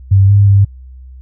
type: tone with pitch steps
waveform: sine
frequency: 97.6 / 101 / 99.5 Hz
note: G2 / G#2 / G2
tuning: -7 / -48 / +26 cents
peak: -4 dBFS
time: 0.11-0.65 s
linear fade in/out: 10 ms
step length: 180 ms
effects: added 64 Hz sine -31 dBFS peak until 1.21 s